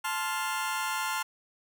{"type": "chord", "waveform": "sawtooth", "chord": "F major", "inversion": "first", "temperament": "just", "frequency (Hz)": [873.1, 1047.7, 1396.9], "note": ["A5", "C6", "F6"], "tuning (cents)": [-14, 2, 0], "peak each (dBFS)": -30, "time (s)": [0.04, 1.23], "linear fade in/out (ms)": 10, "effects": []}